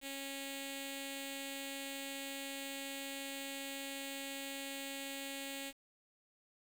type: tone with notch filter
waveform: 5% pulse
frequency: 274.6 Hz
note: C#4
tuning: 16 cents flat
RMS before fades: -44 dBFS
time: 0.01-5.73 s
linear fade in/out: 50 ms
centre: 1200 Hz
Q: 0.61
effects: 10-bit